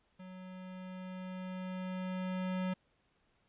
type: tone with level ramp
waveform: square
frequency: 185 Hz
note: F#3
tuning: in tune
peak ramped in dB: -48 to -33 dBFS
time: 0.19-2.74 s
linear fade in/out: 10 ms
effects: pink hiss -74 dBFS RMS until 3.48 s + resampled to 8000 Hz